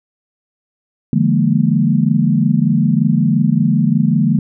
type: chord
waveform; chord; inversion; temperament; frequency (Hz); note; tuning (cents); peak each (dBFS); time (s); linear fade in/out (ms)
sine; Bb dominant seventh; first; equal with one note detuned; 146.83 / 170.13 / 207.7 / 233.1; D3 / F3 / Ab3 / Bb3; 0 / -45 / 0 / 0; -16; 1.13-4.39; 2
effects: none